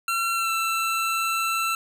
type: tone with pitch glide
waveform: 25% pulse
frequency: 1361 to 1336.8 Hz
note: F6 to E6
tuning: -45 to +24 cents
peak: -19 dBFS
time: 0.08-1.75 s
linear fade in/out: 2 ms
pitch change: -31 cents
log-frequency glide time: 0.34-0.51 s
effects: none